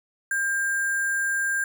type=tone with sample-and-hold; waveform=sine; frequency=1600 Hz; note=G6; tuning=35 cents sharp; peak=-22 dBFS; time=0.31-1.64 s; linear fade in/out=2 ms; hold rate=8820 Hz; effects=none